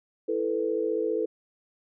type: chord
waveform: sine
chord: E suspended fourth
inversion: none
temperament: just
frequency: 329.6 / 439.5 / 494.4 Hz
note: E4 / A4 / B4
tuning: 0 / -2 / +2 cents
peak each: -31 / -27 / -30 dBFS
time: 0.28-1.26 s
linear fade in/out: 10 ms
effects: none